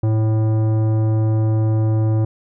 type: tone with tanh clipping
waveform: sine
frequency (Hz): 109.7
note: A2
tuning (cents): -5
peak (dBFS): -16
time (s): 0.03-2.25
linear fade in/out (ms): 5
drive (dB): 14
effects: none